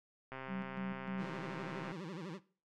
click train, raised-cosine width 0.5 ms, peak -30 dBFS, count 212, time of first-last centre 0.32-1.918 s, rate 132 Hz
sine tone with tremolo, 190.3 Hz, F#3, 49 cents sharp, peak -38 dBFS, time 0.47-1.29 s, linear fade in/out 50 ms, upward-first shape square, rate 3.3 Hz, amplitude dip 70%
25% pulse tone with vibrato, 176 Hz, F3, 14 cents sharp, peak -39 dBFS, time 1.17-2.4 s, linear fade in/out 50 ms, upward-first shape sine, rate 12 Hz, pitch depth 220 cents each way
effects noise-tail reverb RT60 0.4 s tail -18 dB re dry + low-pass 5000 Hz 12 dB/octave

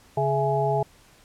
harmonic tone with a mistuned harmonic, 139.7 Hz, C#3, 14 cents sharp, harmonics 1 / 3 / 5 / 6, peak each -26 / -26 / -26 / -26 dBFS, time 0.17-0.83 s, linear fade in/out 5 ms, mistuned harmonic 5, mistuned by -90 cents, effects pink hiss -55 dBFS RMS until 1.24 s + low-pass 12000 Hz 12 dB/octave

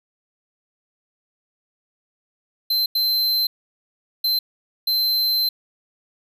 square tone bursts at uneven times, 4100 Hz, C8, 36 cents flat, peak -18 dBFS, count 4, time 2.7-2.86 / 2.95-3.47 / 4.24-4.39 / 4.87-5.49 s, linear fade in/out 5 ms, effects none

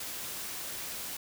white noise, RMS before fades -39 dBFS, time 0-1.17 s, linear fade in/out 5 ms, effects none

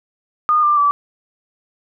sine tone with pitch steps, 1223 / 1188.9 / 1155.7 Hz, D#6 / D6 / D6, -30 / +21 / -28 cents, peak -11 dBFS, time 0.49-0.91 s, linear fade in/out 0 ms, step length 140 ms, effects none

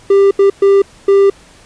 triangle tone bursts at uneven times, 395.6 Hz, G4, 16 cents sharp, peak -3 dBFS, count 4, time 0.1-0.31 / 0.39-0.5 / 0.62-0.82 / 1.08-1.3 s, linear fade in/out 5 ms, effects pink hiss -43 dBFS RMS until 1.65 s + resampled to 22050 Hz

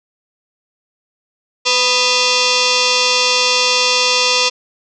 sine tone with frequency modulation, 987.8 Hz, B5, in tune, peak -11 dBFS, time 1.65-4.5 s, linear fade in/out 20 ms, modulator 745 Hz, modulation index 7.1, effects none

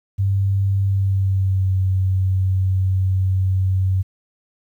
sine tone with pitch glide, 98 to 94.39 Hz, G2 to F#2, 0 to +35 cents, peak -15 dBFS, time 0.18-4.03 s, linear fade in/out 20 ms, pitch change -65 cents, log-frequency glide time 0.87-1.76 s, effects 9-bit

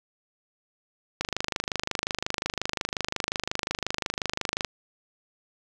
click train, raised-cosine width 0.2 ms, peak -9 dBFS, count 89, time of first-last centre 1.21-4.647 s, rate 25.6 Hz, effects 8-bit

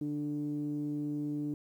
sawtooth tone with low-pass filter, 147.5 Hz, D3, 8 cents sharp, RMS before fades -35 dBFS, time 0.01-1.54 s, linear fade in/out 2 ms, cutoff 320 Hz, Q 8.3, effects 11-bit

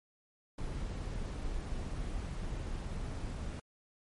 brown noise, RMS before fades -38 dBFS, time 0.58-3.6 s, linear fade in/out 5 ms, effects MP3 48 kbps

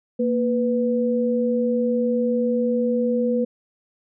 sine tone pair together, 233.1 / 493.9 Hz, A#3 / B4, 0 / 0 cents, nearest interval octave + minor second, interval 1300 cents, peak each -21 dBFS, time 0.19-3.45 s, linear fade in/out 10 ms, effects none

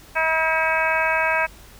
harmonic tone, 320.9 Hz, E4, 46 cents flat, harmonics 2 / 3 / 4 / 5 / 6 / 7 / 8, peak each -25 / -24 / -29 / -23 / -32 / -26 / -26 dBFS, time 0.15-1.47 s, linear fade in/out 20 ms, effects added 50 Hz sine -47 dBFS peak until 1.79 s + pink hiss -47 dBFS RMS until 1.79 s

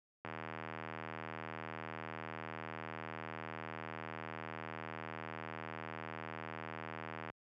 click train, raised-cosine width 0.5 ms, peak -27 dBFS, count 565, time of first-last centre 0.25-7.3 s, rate 80 Hz, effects high-pass 80 Hz 12 dB/octave

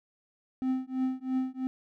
triangle tone with tremolo, 259.5 Hz, C4, 14 cents flat, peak -22 dBFS, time 0.62-1.67 s, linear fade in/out 0 ms, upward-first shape triangle, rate 3 Hz, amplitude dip 100%, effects none

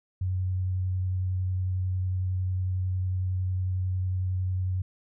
sine tone with vibrato, 92.5 Hz, F#2, in tune, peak -25 dBFS, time 0.21-4.82 s, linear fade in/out 5 ms, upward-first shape square, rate 11 Hz, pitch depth 9 cents each way, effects none

